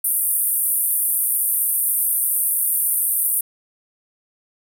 white band-pass noise, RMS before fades -20 dBFS, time 0.04-3.41 s, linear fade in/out 5 ms, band 8900 to 15000 Hz, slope 96 dB/octave, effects none

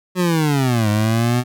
25% pulse linear two-way sweep, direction down then up, 185 to 103.83 to 125.2 Hz, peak -11 dBFS, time 0.15-1.44 s, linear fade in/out 50 ms, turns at 0.89 s, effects none

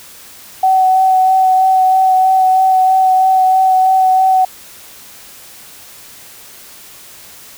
sine tone with vibrato, 754 Hz, F#5, 32 cents sharp, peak -7 dBFS, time 0.63-4.45 s, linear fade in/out 5 ms, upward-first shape sine, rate 3.1 Hz, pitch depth 13 cents each way, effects white hiss -37 dBFS RMS until 7.57 s

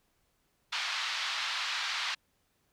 white band-pass noise, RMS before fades -34 dBFS, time 0.72-2.15 s, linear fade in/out 10 ms, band 950 to 4400 Hz, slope 24 dB/octave, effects pink hiss -74 dBFS RMS until 2.72 s

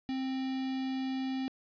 square tone with notch filter, 263.2 Hz, C4, 10 cents sharp, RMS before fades -34 dBFS, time 0.09-1.48 s, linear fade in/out 0 ms, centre 1200 Hz, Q 1, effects resampled to 11025 Hz + 10-bit

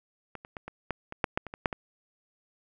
clicks, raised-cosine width 0.5 ms, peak -24 / -29 / -23 / -24 / -15 / -23 / -9 / -11 / -24 / -23 / -9 / -18 dBFS, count 12, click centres 0.353 / 0.449 / 0.568 / 0.68 / 0.907 / 1.124 / 1.242 / 1.375 / 1.467 / 1.539 / 1.658 / 1.728 s, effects none

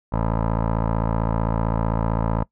15% pulse tone with low-pass filter, 55.6 Hz, A1, 19 cents sharp, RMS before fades -22 dBFS, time 0.12-2.44 s, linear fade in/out 10 ms, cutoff 1000 Hz, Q 2.5, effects noise-tail reverb RT60 0.1 s tail -22 dB re dry

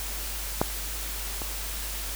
clicks, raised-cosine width 1 ms, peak -7 / -20 dBFS, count 2, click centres 0.615 / 1.418 s, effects added 50 Hz sine -35 dBFS peak until 2.15 s + white hiss -35 dBFS RMS until 2.15 s

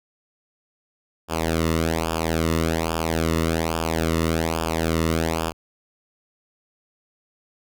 sawtooth tone with flanger, 81.5 Hz, E2, 19 cents flat, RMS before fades -23 dBFS, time 1.28-5.53 s, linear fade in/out 50 ms, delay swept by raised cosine 0.49 to 1.28 ms, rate 1.2 Hz, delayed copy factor -0.85, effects none

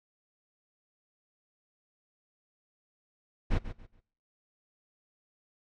brown noise with echo, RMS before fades -25 dBFS, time 3.5-3.59 s, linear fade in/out 20 ms, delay 140 ms, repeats 3, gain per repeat -12 dB, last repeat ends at 4.01 s, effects noise-tail reverb RT60 0.6 s tail -22 dB re dry + low-pass 4000 Hz 12 dB/octave

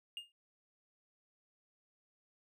triangle tone with exponential decay, 2830 Hz, F7, 22 cents sharp, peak -36 dBFS, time 0.17-0.32 s, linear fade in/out 1 ms, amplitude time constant 31 ms, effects none

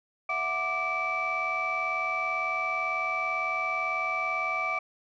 sine tone cluster, 659 / 737 / 1178 / 2315 Hz, E5 / F#5 / D6 / D7, -1 / -7 / +5 / -25 cents, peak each -36 / -35 / -30 / -29 dBFS, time 0.29-4.79 s, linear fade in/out 5 ms, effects tanh soft clip ceiling -20 dBFS

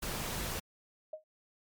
pink noise, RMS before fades -37 dBFS, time 0.02-0.6 s, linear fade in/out 10 ms
sine tone with exponential decay, 622.3 Hz, D#5, in tune, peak -35 dBFS, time 1.13-1.24 s, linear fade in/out 5 ms, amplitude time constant 23 ms
effects MP3 96 kbps

